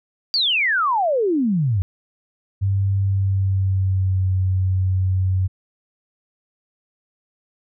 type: exponential sweep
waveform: sine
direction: down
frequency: 4758 to 88 Hz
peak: -16 dBFS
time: 0.34-1.82 s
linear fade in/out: 0 ms
type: tone with pitch glide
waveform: sine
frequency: 98 to 93.63 Hz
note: G2 to F#2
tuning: 0 to +21 cents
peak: -16 dBFS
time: 2.61-5.48 s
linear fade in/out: 20 ms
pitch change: -79 cents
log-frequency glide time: 2.99-4.29 s
effects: none